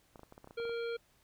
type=clicks; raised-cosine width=1 ms; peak=-37 dBFS; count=11; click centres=0.158 / 0.194 / 0.233 / 0.324 / 0.379 / 0.444 / 0.474 / 0.509 / 0.6 / 0.653 / 0.695 s
type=harmonic tone; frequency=466.2 Hz; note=A#4; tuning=in tune; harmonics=1 / 3 / 5 / 7 / 9; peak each=-35 / -45 / -49 / -52 / -54 dBFS; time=0.57-0.97 s; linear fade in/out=10 ms
effects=pink hiss -69 dBFS RMS until 1.23 s